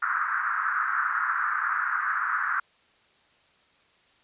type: band-pass noise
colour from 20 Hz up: pink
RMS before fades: -27 dBFS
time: 0.02-2.6 s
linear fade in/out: 5 ms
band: 1200 to 1600 Hz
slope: 48 dB/octave
effects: white hiss -62 dBFS RMS until 4.23 s + resampled to 8000 Hz